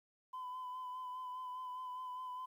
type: tone with vibrato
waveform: sine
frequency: 1010 Hz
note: B5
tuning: 39 cents sharp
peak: -40 dBFS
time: 0.33-2.46 s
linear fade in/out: 10 ms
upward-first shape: sine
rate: 4.9 Hz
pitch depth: 24 cents each way
effects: tanh soft clip ceiling -40 dBFS + 12-bit